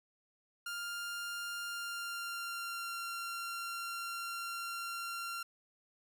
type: tone with pitch glide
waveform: sawtooth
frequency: 1400 to 1377.5 Hz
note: F6 to F6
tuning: +4 to -24 cents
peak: -35 dBFS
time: 0.66-5.43 s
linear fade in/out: 5 ms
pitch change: -28 cents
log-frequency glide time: 1.68-2.99 s
effects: none